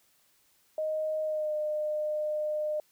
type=tone with pitch glide; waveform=sine; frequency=622.3 to 607 Hz; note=D#5 to D#5; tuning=0 to -43 cents; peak=-28 dBFS; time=0.78-2.8 s; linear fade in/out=2 ms; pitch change=-43 cents; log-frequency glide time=1.23-1.55 s; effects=white hiss -67 dBFS RMS until 2.91 s